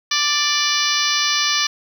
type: harmonic tone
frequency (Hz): 588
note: D5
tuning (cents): +2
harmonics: 2 / 3 / 4 / 5 / 6 / 7 / 8 / 9 / 10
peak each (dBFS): -25 / -25 / -25 / -25 / -25 / -25 / -25 / -25 / -25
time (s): 0.11-1.67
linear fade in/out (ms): 5
effects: 7-bit